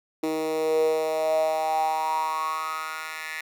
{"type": "tone with high-pass filter sweep", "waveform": "10% pulse", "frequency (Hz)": 157.8, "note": "D#3", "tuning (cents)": 25, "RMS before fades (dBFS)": -26, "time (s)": [0.23, 3.41], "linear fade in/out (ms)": 5, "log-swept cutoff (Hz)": [350, 1800], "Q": 8.2, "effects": []}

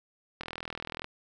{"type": "click train", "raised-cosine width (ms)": 0.3, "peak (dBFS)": -20, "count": 27, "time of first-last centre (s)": [0.41, 1.044], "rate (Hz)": 41, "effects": []}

